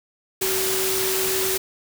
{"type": "tone in noise", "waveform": "sine", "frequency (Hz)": 380, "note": "F#4", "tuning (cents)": 46, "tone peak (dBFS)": -25, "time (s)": [0.41, 1.58], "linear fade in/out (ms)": 10, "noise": "white", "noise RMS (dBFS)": -24, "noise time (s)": [0.41, 1.58], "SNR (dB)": -4, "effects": []}